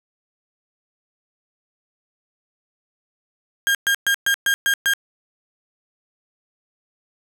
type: tone bursts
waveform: 35% pulse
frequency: 1613 Hz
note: G6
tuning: 49 cents sharp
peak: -14 dBFS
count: 7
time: 3.67-4.936 s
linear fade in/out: 0 ms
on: 78 ms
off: 120 ms
effects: none